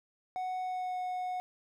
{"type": "tone with pitch glide", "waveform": "triangle", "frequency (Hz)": [740, 731.9], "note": ["F#5", "F#5"], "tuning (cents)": [0, -19], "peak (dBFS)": -31, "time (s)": [0.36, 1.4], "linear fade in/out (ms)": 0, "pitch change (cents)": -19, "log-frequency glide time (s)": [0.61, 0.98], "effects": []}